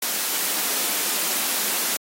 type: high-pass noise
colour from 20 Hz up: white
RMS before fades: -24 dBFS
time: 0.02-1.97 s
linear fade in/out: 5 ms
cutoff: 180 Hz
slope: 96 dB/octave
effects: AAC 48 kbps